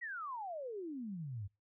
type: exponential sweep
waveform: sine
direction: down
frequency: 1975.5 to 92.5 Hz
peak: -40 dBFS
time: 0.01-1.48 s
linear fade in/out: 20 ms
effects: noise-tail reverb RT60 0.2 s tail -20 dB re dry